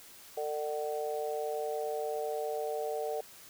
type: harmonic tone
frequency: 150 Hz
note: D3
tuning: 37 cents sharp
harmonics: 3 / 4 / 5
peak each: -35 / -37 / -38 dBFS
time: 0.37-3.21 s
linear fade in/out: 5 ms
effects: white hiss -53 dBFS RMS until 3.49 s